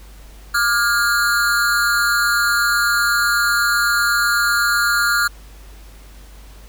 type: tone with amplitude modulation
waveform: square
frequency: 1414 Hz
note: F6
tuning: 21 cents sharp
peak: -11 dBFS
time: 0.54-5.28 s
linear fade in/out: 10 ms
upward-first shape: sine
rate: 228 Hz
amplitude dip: 95%
effects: added 50 Hz sine -38 dBFS peak until 6.68 s + pink hiss -47 dBFS RMS until 6.68 s